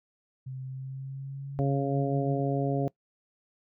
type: tone with pitch glide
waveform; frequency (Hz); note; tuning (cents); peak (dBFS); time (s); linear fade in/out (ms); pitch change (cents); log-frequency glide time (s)
sine; 130.8 to 145.97; C3 to D3; 0 to -10; -35; 0.46-2.4; 10; +190; 0.64-2.26
type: harmonic tone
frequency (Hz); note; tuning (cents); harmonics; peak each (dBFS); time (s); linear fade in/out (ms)
138.59; C#3; 0; 1 / 2 / 3 / 4 / 5; -28 / -31 / -33 / -34 / -35; 1.59-2.88; 0
effects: noise-tail reverb RT60 0.1 s tail -22 dB re dry